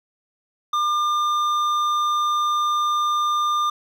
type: tone with hard clipping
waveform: sine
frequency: 1200 Hz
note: D6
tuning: 37 cents sharp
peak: -20 dBFS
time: 0.73-3.7 s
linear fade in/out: 5 ms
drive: 8 dB
effects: none